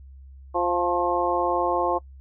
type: harmonic tone with a mistuned harmonic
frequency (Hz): 175.2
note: F3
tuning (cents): +6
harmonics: 2 / 3 / 4 / 5 / 6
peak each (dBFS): -27 / -27 / -27 / -27 / -27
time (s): 0.54-1.99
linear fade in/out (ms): 20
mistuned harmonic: 6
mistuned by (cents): +29
effects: noise-tail reverb RT60 0.1 s tail -22 dB re dry + added 67 Hz sine -42 dBFS peak until 2.2 s